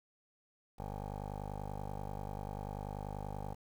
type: tone with low-pass filter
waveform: 15% pulse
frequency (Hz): 50.3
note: G1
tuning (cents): +45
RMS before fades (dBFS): -42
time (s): 0.78-3.55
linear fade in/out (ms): 20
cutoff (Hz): 800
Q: 4.2
effects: 10-bit